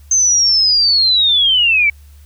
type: linear sweep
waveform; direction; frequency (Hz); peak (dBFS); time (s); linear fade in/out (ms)
sine; down; 6300 to 2247; -9; 0.11-1.9; 5
effects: added 72 Hz sine -38 dBFS peak until 2.25 s + white hiss -53 dBFS RMS until 2.25 s